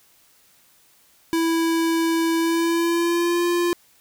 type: tone with pitch glide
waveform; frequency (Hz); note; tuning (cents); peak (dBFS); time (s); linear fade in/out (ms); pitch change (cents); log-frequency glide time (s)
square; 329.6 to 347.6; E4 to F4; 0 to -8; -19; 1.33-3.73; 0; +92; 2.37-3.46
effects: white hiss -57 dBFS RMS until 4 s